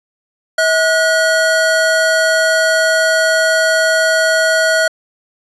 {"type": "tone pair together", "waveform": "square", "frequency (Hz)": [643, 1453], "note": ["E5", "F#6"], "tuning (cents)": [-43, -32], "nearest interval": "octave + major second", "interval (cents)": 1411, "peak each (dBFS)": [-14, -14], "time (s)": [0.58, 4.88], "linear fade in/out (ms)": 5, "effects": ["resampled to 22050 Hz", "8-bit"]}